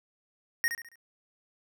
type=tone with echo; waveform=square; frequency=1864 Hz; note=A#6; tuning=1 cent flat; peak=-24 dBFS; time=0.64-0.68 s; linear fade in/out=0 ms; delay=69 ms; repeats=4; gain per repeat=-8 dB; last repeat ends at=0.956 s; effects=none